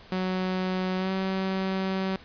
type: tone with pitch glide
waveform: sawtooth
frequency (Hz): 185.6 to 190.38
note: F#3 to F#3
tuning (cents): +6 to +50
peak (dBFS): -22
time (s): 0.12-2.16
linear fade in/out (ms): 2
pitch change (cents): +44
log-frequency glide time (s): 0.97-1.11
effects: pink hiss -50 dBFS RMS until 2.24 s + resampled to 11025 Hz